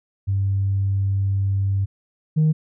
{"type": "tone pair in turn", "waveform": "sine", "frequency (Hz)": [98, 155.57], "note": ["G2", "D#3"], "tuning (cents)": [0, 0], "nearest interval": "minor sixth", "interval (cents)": 800, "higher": "second", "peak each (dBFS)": [-17, -12], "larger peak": "second", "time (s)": [[0.27, 1.86], [2.36, 2.53]], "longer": "first", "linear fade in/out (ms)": 20, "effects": ["tanh soft clip ceiling -12 dBFS"]}